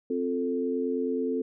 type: chord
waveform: sine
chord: F major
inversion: second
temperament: equal with one note detuned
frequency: 261.6 / 350.2 / 440 Hz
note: C4 / F4 / A4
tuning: 0 / +5 / 0 cents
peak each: -29 / -34 / -29 dBFS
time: 0.1-1.42 s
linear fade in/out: 5 ms
effects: none